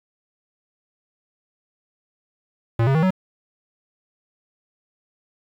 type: tone with pitch steps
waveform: square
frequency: 115.2 / 135.42 / 159.2 / 187.14 Hz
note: A#2 / C#3 / D#3 / F#3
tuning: -20 / -40 / +40 / +20 cents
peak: -16 dBFS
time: 2.79-3.106 s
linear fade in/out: 5 ms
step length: 79 ms
effects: low-pass 2000 Hz 12 dB/octave + 8-bit